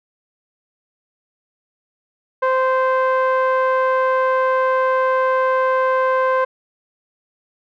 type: tone with low-pass filter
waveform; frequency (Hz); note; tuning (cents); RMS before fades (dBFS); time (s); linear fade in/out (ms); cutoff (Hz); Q
sawtooth; 520; C5; -11; -17; 2.42-6.45; 10; 1300; 2.1
effects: none